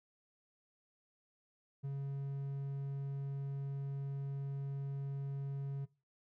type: tone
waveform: triangle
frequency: 138.59 Hz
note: C#3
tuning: in tune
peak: -35 dBFS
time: 1.83-5.86 s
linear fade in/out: 20 ms
effects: noise-tail reverb RT60 0.3 s tail -20 dB re dry